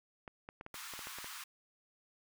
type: clicks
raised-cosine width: 0.5 ms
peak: -31 dBFS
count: 10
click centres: 0.278 / 0.489 / 0.611 / 0.664 / 0.743 / 0.937 / 0.992 / 1.071 / 1.186 / 1.244 s
type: high-pass noise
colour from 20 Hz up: pink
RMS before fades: -47 dBFS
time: 0.74-1.44 s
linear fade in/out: 5 ms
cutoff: 990 Hz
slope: 48 dB/octave
effects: none